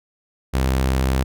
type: tone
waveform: sawtooth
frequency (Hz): 65.5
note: C2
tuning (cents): +2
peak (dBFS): -13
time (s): 0.53-1.24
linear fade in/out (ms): 20
effects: none